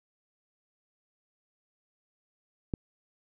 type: click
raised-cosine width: 3 ms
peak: -17 dBFS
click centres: 2.738 s
effects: none